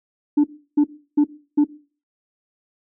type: tone bursts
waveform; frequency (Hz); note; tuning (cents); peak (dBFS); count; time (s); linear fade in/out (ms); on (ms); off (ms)
sine; 293.7; D4; 0; -9; 4; 0.37-1.644; 10; 71; 330
effects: noise-tail reverb RT60 0.4 s tail -19 dB re dry + tanh soft clip ceiling -10 dBFS